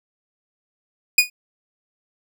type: tone with exponential decay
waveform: sawtooth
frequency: 2465 Hz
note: D#7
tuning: 17 cents flat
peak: -4 dBFS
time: 1.18-1.3 s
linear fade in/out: 5 ms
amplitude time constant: 25 ms
effects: none